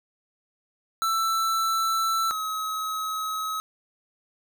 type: tone pair in turn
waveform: square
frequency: 1329 / 1278.4 Hz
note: E6 / D#6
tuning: +14 / +47 cents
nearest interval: minor second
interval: 67 cents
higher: first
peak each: -23 / -28 dBFS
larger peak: first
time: 1.02-2.31 / 2.31-3.6 s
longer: neither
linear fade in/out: 0 ms
effects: none